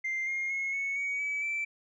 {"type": "tone with pitch steps", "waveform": "sine", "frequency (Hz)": [2093, 2131, 2169, 2209, 2248, 2289, 2330], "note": ["C7", "C7", "C#7", "C#7", "C#7", "D7", "D7"], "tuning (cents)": [0, 31, -38, -7, 24, -45, -14], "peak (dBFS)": -28, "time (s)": [0.04, 1.65], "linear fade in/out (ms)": 10, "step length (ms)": 230, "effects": ["tanh soft clip ceiling -27 dBFS"]}